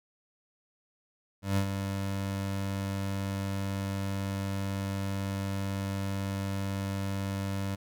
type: tone with ADSR envelope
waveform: 25% pulse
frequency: 98 Hz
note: G2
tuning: in tune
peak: -20 dBFS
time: 1.42-7.76 s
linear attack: 150 ms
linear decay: 82 ms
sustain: -7 dB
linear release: 17 ms
effects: none